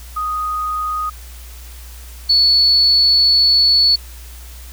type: tone pair in turn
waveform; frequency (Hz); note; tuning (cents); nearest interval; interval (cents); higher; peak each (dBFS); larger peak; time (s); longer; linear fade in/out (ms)
sine; 1244.5 / 4427; D#6 / C#8; 0 / -3; octave + minor seventh; 2197; second; -18 / -9; second; 0.16-1.1 / 2.29-3.96; second; 10
effects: added 60 Hz sine -33 dBFS peak until 4.72 s + white hiss -41 dBFS RMS until 4.72 s